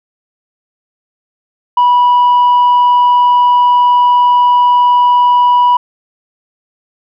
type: tone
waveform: sine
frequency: 979 Hz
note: B5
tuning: 15 cents flat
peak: -3 dBFS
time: 1.77-5.77 s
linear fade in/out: 5 ms
effects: tanh soft clip ceiling -4 dBFS